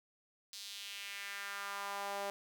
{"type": "tone with high-pass filter sweep", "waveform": "sawtooth", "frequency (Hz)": 200, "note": "G3", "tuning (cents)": 35, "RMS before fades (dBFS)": -43, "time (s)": [0.53, 2.3], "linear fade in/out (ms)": 0, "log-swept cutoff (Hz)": [4400, 610], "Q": 2.1, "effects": []}